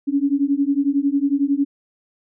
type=beating tone pair; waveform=sine; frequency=275.5 / 286.5 Hz; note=C#4 / D4; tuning=-11 / -43 cents; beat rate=11 Hz; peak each=-19 dBFS; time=0.07-1.65 s; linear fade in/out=20 ms; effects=none